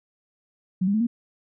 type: tone with pitch steps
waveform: sine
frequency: 185 / 200.6 / 217.5 / 235.8 Hz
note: F#3 / G3 / A3 / A#3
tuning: 0 / +40 / -20 / +20 cents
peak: -19 dBFS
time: 0.81-1.07 s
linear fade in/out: 10 ms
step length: 65 ms
effects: none